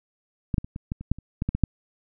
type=clicks; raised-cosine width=5 ms; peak=-12 / -9 / -24 / -21 / -15 / -24 / -9 / -27 / -13 / -12 / -13 / -6 dBFS; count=12; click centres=0.542 / 0.582 / 0.645 / 0.761 / 0.919 / 1.01 / 1.116 / 1.186 / 1.421 / 1.49 / 1.55 / 1.637 s; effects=none